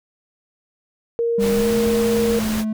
sine tone, 466.2 Hz, A#4, in tune, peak -17 dBFS, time 1.19-2.39 s, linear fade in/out 0 ms
triangle tone with pitch glide, 200.2 to 217.1 Hz, G3 to A3, +37 to -23 cents, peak -18 dBFS, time 1.38-2.73 s, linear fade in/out 5 ms, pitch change +140 cents, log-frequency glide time 1.5-1.7 s
pink noise, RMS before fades -28 dBFS, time 1.39-2.65 s, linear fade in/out 50 ms
effects none

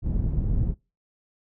pink low-pass noise, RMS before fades -24 dBFS, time 0.02-0.75 s, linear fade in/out 50 ms, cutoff 150 Hz, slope 12 dB/octave, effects noise-tail reverb RT60 0.3 s tail -26 dB re dry

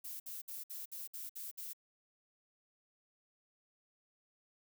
violet noise bursts, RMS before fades -45 dBFS, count 8, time 0.04-1.733 s, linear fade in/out 10 ms, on 160 ms, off 59 ms, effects none

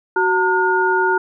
sine tone cluster, 373.5 / 909 / 1436 Hz, F#4 / A#5 / F6, +16 / -44 / +48 cents, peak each -18 dBFS, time 0.16-1.18 s, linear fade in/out 5 ms, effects none

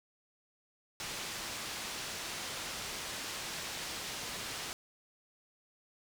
white low-pass noise, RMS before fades -41 dBFS, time 1-4.73 s, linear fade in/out 0 ms, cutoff 6000 Hz, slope 12 dB/octave, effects none

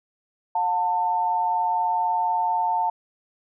sine tone pair together, 719 / 894.9 Hz, F#5 / A5, -50 / +29 cents, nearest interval major third, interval 379 cents, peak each -26 / -21 dBFS, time 0.55-2.9 s, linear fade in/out 5 ms, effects none

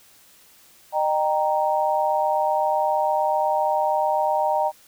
sine chord, Eb major, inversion none, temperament equal with one note detuned, 611.2 / 784 / 932.3 Hz, Eb5 / G5 / Bb5, -31 / 0 / 0 cents, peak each -23 dBFS, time 0.92-4.72 s, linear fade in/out 50 ms, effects white hiss -53 dBFS RMS until 4.87 s

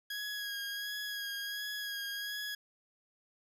20% pulse tone with vibrato, 1653 Hz, G#6, 9 cents flat, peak -32 dBFS, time 0.1-2.55 s, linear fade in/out 5 ms, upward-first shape sine, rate 1.4 Hz, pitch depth 27 cents each way, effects none

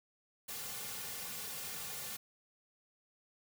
white noise with comb filter, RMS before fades -43 dBFS, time 0.48-2.17 s, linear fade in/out 10 ms, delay 3.1 ms, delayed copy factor -0.9, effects none

